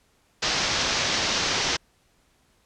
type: low-pass noise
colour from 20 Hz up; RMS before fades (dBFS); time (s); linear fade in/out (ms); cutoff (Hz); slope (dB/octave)
white; -25; 0.42-1.77; 10; 6200; 48
effects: pink hiss -64 dBFS RMS until 2.65 s + low-pass 11000 Hz 12 dB/octave